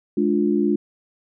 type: chord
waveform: sine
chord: D diminished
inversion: second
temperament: just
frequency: 211.4 / 293.7 / 352.4 Hz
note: Ab3 / D4 / F4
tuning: +31 / 0 / +16 cents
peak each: -21 dBFS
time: 0.17-0.76 s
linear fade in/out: 5 ms
effects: none